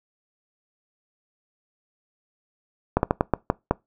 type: slowing click train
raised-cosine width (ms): 1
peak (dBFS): -4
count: 7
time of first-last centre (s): 2.97-3.71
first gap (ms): 61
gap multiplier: 1.28
effects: noise-tail reverb RT60 0.2 s tail -23 dB re dry